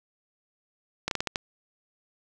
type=slowing click train; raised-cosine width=0.2 ms; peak=-10 dBFS; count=6; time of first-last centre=1.08-1.358 s; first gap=32 ms; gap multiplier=1.28; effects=none